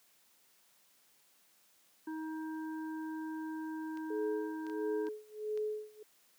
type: harmonic tone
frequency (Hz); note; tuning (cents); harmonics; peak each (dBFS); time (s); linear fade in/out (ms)
316.1; D#4; +27; 1 / 3 / 5; -38 / -48 / -52; 2.07-5.09; 5
type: clicks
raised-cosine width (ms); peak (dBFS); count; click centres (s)
0.2; -36; 5; 3.973 / 4.667 / 4.698 / 5.069 / 5.575
type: tone with tremolo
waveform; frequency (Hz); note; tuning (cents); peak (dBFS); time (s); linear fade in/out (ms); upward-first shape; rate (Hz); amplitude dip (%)
sine; 426.6; G#4; +46; -32; 4.1-6.03; 5; sine; 1.5; 95
effects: white hiss -68 dBFS RMS until 6.38 s + high-pass 150 Hz 12 dB/octave